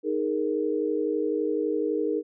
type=chord; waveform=sine; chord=D# suspended fourth; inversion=none; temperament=just; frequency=311.1 / 414.8 / 466.7 Hz; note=D#4 / G#4 / A#4; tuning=0 / -2 / +2 cents; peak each=-28 dBFS; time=0.03-2.23 s; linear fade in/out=50 ms; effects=none